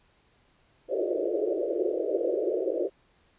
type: band-pass noise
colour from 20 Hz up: pink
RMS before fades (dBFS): -28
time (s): 0.88-2.9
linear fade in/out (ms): 50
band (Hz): 330 to 620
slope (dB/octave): 96
effects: pink hiss -65 dBFS RMS until 3.38 s + resampled to 8000 Hz